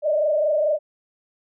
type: tone with frequency modulation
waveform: sine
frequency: 606 Hz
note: D#5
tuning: 46 cents flat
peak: -17 dBFS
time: 0.02-0.79 s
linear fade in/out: 50 ms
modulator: 24.6 Hz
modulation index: 1.2
effects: none